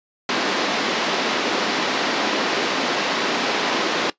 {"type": "band-pass noise", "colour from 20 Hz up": "pink", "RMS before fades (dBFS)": -22, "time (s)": [0.29, 4.1], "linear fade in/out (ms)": 2, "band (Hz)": [240, 5100], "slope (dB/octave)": 24, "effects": ["noise-tail reverb RT60 0.1 s tail -18 dB re dry", "resampled to 16000 Hz"]}